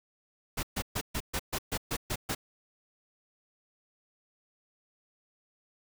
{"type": "noise bursts", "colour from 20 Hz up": "pink", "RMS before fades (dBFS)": -32, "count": 10, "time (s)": [0.57, 2.35], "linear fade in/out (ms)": 10, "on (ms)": 61, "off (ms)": 130, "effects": []}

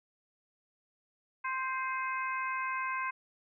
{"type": "harmonic tone with a mistuned harmonic", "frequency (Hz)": 523.3, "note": "C5", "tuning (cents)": 0, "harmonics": [2, 3, 4, 5], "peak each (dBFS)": [-34, -38, -40, -42], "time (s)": [1.44, 3.11], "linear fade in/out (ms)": 10, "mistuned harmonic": 5, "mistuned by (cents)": -47, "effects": []}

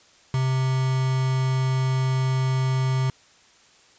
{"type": "tone with quantisation", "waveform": "triangle", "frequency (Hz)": 130.81, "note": "C3", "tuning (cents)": 0, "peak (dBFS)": -18, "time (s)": [0.34, 3.1], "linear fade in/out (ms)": 2, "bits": 5, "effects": ["white hiss -55 dBFS RMS until 3.98 s", "resampled to 16000 Hz"]}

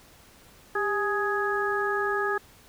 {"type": "harmonic tone with a mistuned harmonic", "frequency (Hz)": 416.7, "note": "G#4", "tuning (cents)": 6, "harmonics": [1, 2, 3, 4], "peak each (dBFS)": [-28, -33, -30, -29], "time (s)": [0.75, 2.38], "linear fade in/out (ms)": 5, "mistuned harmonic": 1, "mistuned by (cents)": -67, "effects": ["pink hiss -54 dBFS RMS until 2.68 s"]}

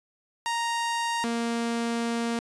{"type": "tone pair in turn", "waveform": "sawtooth", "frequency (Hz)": [932.3, 233.1], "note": ["A#5", "A#3"], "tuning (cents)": [0, 0], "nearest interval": "2 octaves", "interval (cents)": 2400, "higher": "first", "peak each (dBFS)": -22, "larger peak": "neither", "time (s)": [[0.46, 1.24], [1.24, 2.39]], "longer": "second", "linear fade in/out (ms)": 0, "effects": ["resampled to 22050 Hz"]}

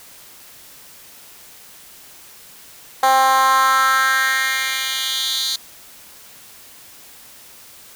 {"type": "tone with high-pass filter sweep", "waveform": "10% pulse", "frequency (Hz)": 264.5, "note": "C4", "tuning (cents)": 19, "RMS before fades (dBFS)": -17, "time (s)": [3.03, 5.56], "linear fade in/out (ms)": 2, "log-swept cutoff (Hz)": [740, 4200], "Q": 3.2, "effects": ["white hiss -43 dBFS RMS until 7.95 s"]}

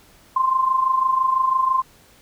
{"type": "tone with amplitude modulation", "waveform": "sine", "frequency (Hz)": 1046.5, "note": "C6", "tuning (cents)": 0, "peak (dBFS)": -13, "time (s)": [0.36, 1.82], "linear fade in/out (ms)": 5, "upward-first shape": "sine", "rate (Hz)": 26, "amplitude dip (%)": 65, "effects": ["pink hiss -52 dBFS RMS until 2.21 s"]}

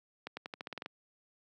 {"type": "accelerating click train", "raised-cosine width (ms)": 0.3, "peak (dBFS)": -24, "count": 10, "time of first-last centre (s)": [0.27, 0.861], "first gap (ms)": 100, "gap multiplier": 0.89, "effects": ["high-pass 200 Hz 12 dB/octave"]}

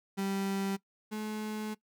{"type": "tone pair in turn", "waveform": "35% pulse", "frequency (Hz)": [195.5, 214.4], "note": ["G3", "A3"], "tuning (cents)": [-4, -45], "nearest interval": "major second", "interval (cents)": 159, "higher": "second", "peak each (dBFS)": [-29, -33], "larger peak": "first", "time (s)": [[0.17, 0.77], [1.11, 1.75]], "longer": "second", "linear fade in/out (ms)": 20, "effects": ["noise-tail reverb RT60 0.1 s tail -20 dB re dry"]}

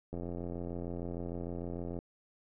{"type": "click train", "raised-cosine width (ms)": 2, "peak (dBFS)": -27, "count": 162, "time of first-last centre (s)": [0.13, 1.989], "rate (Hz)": 86.6, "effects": []}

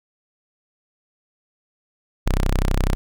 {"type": "tone", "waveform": "sawtooth", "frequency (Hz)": 32, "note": "C1", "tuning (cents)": -38, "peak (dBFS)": -13, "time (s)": [2.26, 2.95], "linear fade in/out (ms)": 0, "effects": []}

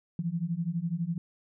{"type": "beating tone pair", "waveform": "sine", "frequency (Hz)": [162.6, 174.6], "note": ["E3", "F3"], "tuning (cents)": [-23, 0], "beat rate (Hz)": 12, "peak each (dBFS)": [-32, -31], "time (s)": [0.19, 1.18], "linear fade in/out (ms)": 2, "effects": []}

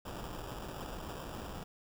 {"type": "noise with sample-and-hold", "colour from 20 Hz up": "pink", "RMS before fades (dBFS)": -43, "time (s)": [0.05, 1.64], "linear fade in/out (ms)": 10, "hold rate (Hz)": 2100, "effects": []}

